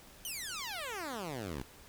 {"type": "exponential sweep", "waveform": "10% pulse", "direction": "down", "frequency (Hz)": [3136, 59.3], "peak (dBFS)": -30, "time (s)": [0.25, 1.63], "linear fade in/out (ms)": 0, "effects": ["pink hiss -56 dBFS RMS until 1.88 s"]}